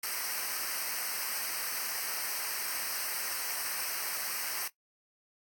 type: noise with comb filter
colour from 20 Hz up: white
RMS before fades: -35 dBFS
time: 0.03-4.68 s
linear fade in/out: 5 ms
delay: 0.28 ms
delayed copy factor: -0.9
effects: noise-tail reverb RT60 0.1 s tail -17 dB re dry + AAC 64 kbps